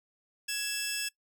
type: tone pair together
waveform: 15% pulse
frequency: 1672 / 2654 Hz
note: G#6 / E7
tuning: +11 / +11 cents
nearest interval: minor sixth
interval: 800 cents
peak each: -30 / -26 dBFS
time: 0.48-1.09 s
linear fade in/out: 10 ms
effects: noise-tail reverb RT60 0.1 s tail -22 dB re dry